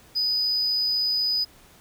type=tone; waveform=triangle; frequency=4978 Hz; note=D#8; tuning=in tune; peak=-19 dBFS; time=0.15-1.45 s; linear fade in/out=20 ms; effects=tanh soft clip ceiling -17 dBFS + pink hiss -53 dBFS RMS until 1.8 s